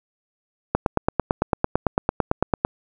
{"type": "click train", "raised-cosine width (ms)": 1, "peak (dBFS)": -3, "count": 18, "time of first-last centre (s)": [0.75, 2.649], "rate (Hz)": 8.95, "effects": []}